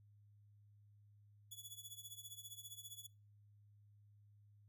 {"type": "tone with tremolo", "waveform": "10% pulse", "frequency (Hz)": 3407, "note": "G#7", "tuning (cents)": 44, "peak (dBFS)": -40, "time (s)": [1.51, 3.07], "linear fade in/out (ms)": 10, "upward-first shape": "triangle", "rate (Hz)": 15, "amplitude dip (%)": 90, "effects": ["noise-tail reverb RT60 0.3 s tail -21 dB re dry", "added 103 Hz sine -64 dBFS peak until 4.68 s"]}